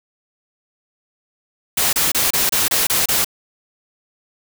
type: noise bursts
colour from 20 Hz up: white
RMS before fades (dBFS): -17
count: 8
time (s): 1.77-3.246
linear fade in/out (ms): 5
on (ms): 160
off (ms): 28
effects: none